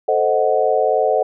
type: chord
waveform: sine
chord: A diminished seventh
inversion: none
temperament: equal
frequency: 440 / 523.3 / 622.3 / 740 Hz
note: A4 / C5 / Eb5 / Gb5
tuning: 0 / 0 / 0 / 0 cents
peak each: -19 dBFS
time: 0.08-1.23 s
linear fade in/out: 5 ms
effects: none